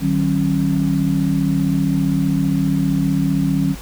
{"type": "tone cluster", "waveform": "sine", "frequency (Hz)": [153, 188.3, 272.7], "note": ["D#3", "F#3", "C#4"], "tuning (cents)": [-29, 31, -28], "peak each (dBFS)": -19, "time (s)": [0, 3.76], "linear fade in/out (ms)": 50, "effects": ["added 51 Hz sine -34 dBFS peak until 3.81 s", "pink hiss -37 dBFS RMS until 3.81 s"]}